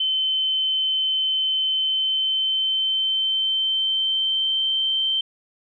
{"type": "tone with pitch glide", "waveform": "sine", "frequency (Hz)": [3070, 3115], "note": ["G7", "G7"], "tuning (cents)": [-37, -12], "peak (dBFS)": -19, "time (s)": [0, 5.21], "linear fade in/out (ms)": 5, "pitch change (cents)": 25, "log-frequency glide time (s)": [1.69, 4.63], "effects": []}